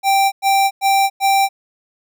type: tone bursts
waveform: square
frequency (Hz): 784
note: G5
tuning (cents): 0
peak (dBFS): -12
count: 4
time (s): 0.03-1.49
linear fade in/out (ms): 50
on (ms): 290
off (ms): 100
effects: none